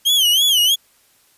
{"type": "tone with vibrato", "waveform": "40% pulse", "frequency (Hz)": 3136, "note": "G7", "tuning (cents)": 0, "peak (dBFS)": -11, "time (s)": [0.05, 0.76], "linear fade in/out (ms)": 20, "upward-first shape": "sine", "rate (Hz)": 3.1, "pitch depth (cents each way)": 150, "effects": ["white hiss -56 dBFS RMS until 1.37 s", "resampled to 32000 Hz"]}